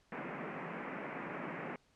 pink band-pass noise, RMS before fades -43 dBFS, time 0.12-1.76 s, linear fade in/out 2 ms, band 150 to 2400 Hz, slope 48 dB/octave, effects pink hiss -71 dBFS RMS until 1.95 s + low-pass 7000 Hz 12 dB/octave

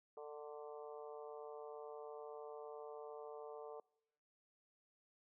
harmonic tone with a mistuned harmonic, 148.9 Hz, D3, 24 cents sharp, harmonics 3 / 4 / 5 / 6 / 7 / 8, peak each -50 / -55 / -57 / -61 / -61 / -63 dBFS, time 0.17-3.8 s, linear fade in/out 2 ms, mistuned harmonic 8, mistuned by -38 cents, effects noise-tail reverb RT60 0.8 s tail -25 dB re dry

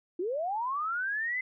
sine linear sweep, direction up, 329.6 to 2065 Hz, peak -29 dBFS, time 0.19-1.41 s, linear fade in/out 5 ms, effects none

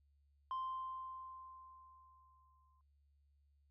sine tone with exponential decay, 1044 Hz, C6, 4 cents flat, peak -35 dBFS, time 0.51-2.81 s, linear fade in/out 1 ms, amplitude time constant 500 ms, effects tanh soft clip ceiling -37 dBFS + added 71 Hz sine -70 dBFS peak until 3.7 s

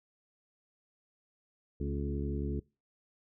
harmonic tone with a mistuned harmonic, 70.9 Hz, C#2, 40 cents sharp, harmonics 1 / 2 / 3 / 4 / 5 / 6, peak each -35 / -38 / -40 / -41 / -42 / -43 dBFS, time 1.8-2.6 s, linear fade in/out 5 ms, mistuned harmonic 4, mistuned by -30 cents, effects noise-tail reverb RT60 0.3 s tail -24 dB re dry

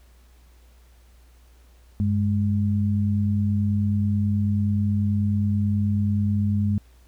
sine tone pair together, 98 / 207.3 Hz, G2 / G#3, 0 / -3 cents, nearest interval octave + minor second, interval 1297 cents, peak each -21 / -23 dBFS, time 2-6.78 s, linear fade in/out 0 ms, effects added 60 Hz sine -50 dBFS peak until 7.07 s + pink hiss -61 dBFS RMS until 7.07 s

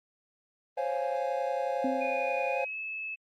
triangle chord, Db major seventh, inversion third, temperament equal, 523.3 / 554.4 / 698.5 / 830.6 Hz, C5 / Db5 / F5 / Ab5, 0 / 0 / 0 / 0 cents, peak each -31 / -32 / -33 / -33 dBFS, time 0.77-2.65 s, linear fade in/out 10 ms
sine tone with exponential decay, 261.6 Hz, C4, in tune, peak -27 dBFS, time 1.84-2.49 s, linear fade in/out 5 ms, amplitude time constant 140 ms
sine tone with pitch glide, 2464 to 2603 Hz, D#7 to E7, -17 to -22 cents, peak -34 dBFS, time 2-3.16 s, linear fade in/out 20 ms, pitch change +95 cents, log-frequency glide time 2.52-2.76 s
effects Opus 32 kbps

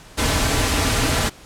pink noise with comb filter, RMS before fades -19 dBFS, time 0.17-1.3 s, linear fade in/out 20 ms, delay 5.5 ms, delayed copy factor -0.55, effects pink hiss -44 dBFS RMS until 1.45 s + low-pass 10000 Hz 12 dB/octave

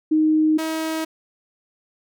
sine / sawtooth tone pair in turn, 311.1 / 319.1 Hz, D#4 / D#4, 0 / +44 cents, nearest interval unison, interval 44 cents, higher second, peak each -14 / -19 dBFS, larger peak first, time 0.11-0.58 / 0.58-1.05 s, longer neither, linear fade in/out 10 ms, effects none

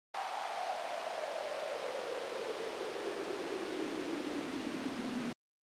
pink noise with high-pass filter sweep, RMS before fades -38 dBFS, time 0.14-5.33 s, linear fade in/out 5 ms, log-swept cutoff 810 to 230 Hz, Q 5.3, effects low-pass 5000 Hz 12 dB/octave + Opus 48 kbps

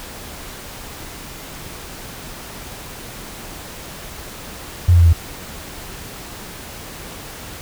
sine tone with pitch steps, 88.7 / 86.67 / 84.69 / 82.76 Hz, F2 / F2 / E2 / E2, +27 / -13 / +47 / +7 cents, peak -7 dBFS, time 4.88-5.132 s, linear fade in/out 10 ms, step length 63 ms, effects pink hiss -34 dBFS RMS until 7.61 s

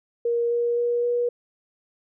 sine tone with pitch steps, 471.3 / 474.9 / 478.4 / 482 Hz, A#4 / A#4 / A#4 / B4, +19 / +32 / +45 / -42 cents, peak -20 dBFS, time 0.25-1.29 s, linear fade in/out 5 ms, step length 260 ms, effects none

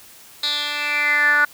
10% pulse tone with band-pass filter sweep, 293.6 Hz, D4, in tune, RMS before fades -19 dBFS, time 0.43-1.45 s, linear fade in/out 5 ms, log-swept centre 3900 to 1500 Hz, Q 7.5, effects white hiss -45 dBFS RMS until 1.53 s

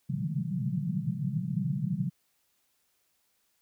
white band-pass noise, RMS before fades -31 dBFS, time 0.09-2.1 s, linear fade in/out 10 ms, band 120 to 200 Hz, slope 96 dB/octave, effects white hiss -73 dBFS RMS until 3.61 s

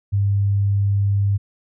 sine tone, 100 Hz, G2, 35 cents sharp, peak -15 dBFS, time 0.12-1.38 s, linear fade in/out 20 ms, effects none

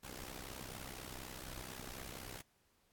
pink noise with amplitude modulation, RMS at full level -45 dBFS, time 0.03-2.42 s, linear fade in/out 10 ms, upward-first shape sine, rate 64.1 Hz, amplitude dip 85%, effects pink hiss -75 dBFS RMS until 2.92 s + AAC 64 kbps

